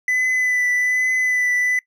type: tone with vibrato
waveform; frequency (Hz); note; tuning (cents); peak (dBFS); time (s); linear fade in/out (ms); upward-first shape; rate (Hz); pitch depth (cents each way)
triangle; 2000; B6; +21; -15; 0.08-1.79; 2; triangle; 1.2; 21
effects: noise-tail reverb RT60 0.1 s tail -21 dB re dry